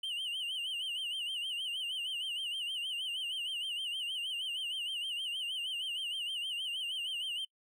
triangle tone with vibrato, 2971 Hz, F#7, 6 cents sharp, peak -33 dBFS, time 0.03-7.45 s, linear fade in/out 5 ms, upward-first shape sine, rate 6.4 Hz, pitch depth 120 cents each way, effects noise-tail reverb RT60 0.1 s tail -26 dB re dry

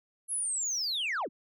sine linear sweep, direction down, 10900 to 143.9 Hz, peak -27 dBFS, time 0.28-1.29 s, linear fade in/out 50 ms, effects tanh soft clip ceiling -28 dBFS

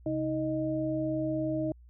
sine tone cluster, 132.8 / 315.5 / 621 Hz, C3 / D#4 / D#5, +26 / +24 / -3 cents, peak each -36 / -30 / -33 dBFS, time 0.06-1.72 s, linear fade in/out 2 ms, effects added 60 Hz sine -51 dBFS peak until 1.89 s

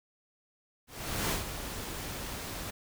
pink noise with ADSR envelope, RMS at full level -30 dBFS, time 0.87-2.71 s, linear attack 440 ms, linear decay 120 ms, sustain -9 dB, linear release 12 ms, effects none

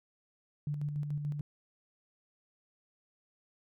sine tone with tremolo, 146.83 Hz, D3, in tune, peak -31 dBFS, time 0.67-1.41 s, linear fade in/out 2 ms, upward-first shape square, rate 6.9 Hz, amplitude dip 40%, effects none

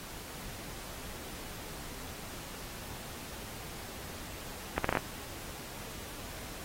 accelerating click train, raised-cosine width 0.5 ms, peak -13 dBFS, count 6, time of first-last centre 4.78-4.972 s, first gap 64 ms, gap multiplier 0.74, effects pink hiss -45 dBFS RMS until 6.64 s + AAC 48 kbps

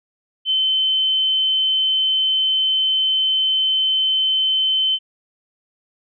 sine tone, 3070 Hz, G7, 37 cents flat, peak -15 dBFS, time 0.45-4.99 s, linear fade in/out 50 ms, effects none

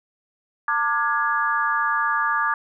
sine tone cluster, 902 / 1184 / 1426 / 1670 Hz, A5 / D6 / F6 / G#6, +43 / +14 / +36 / +9 cents, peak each -27 / -22 / -28 / -24 dBFS, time 0.68-2.54 s, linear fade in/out 2 ms, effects none

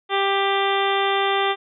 harmonic tone, 394.1 Hz, G4, 9 cents sharp, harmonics 1 / 2 / 3 / 4 / 5 / 6 / 7 / 8 / 9, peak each -23 / -23 / -25 / -31 / -28 / -33 / -33 / -31 / -29 dBFS, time 0.09-1.56 s, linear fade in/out 50 ms, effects none

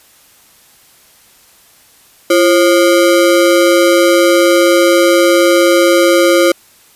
square ring-modulated tone, 440.5 Hz, A4, 2 cents sharp, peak -4 dBFS, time 2.3-6.52 s, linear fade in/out 5 ms, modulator 97.9 Hz, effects white hiss -46 dBFS RMS until 6.95 s + resampled to 32000 Hz

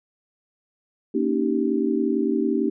sine chord, Eb dominant seventh, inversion second, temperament just, 233.3 / 280 / 311.1 / 388.9 Hz, Bb3 / Db4 / Eb4 / G4, +2 / +18 / 0 / -14 cents, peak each -25 dBFS, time 1.14-2.7 s, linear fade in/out 10 ms, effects none

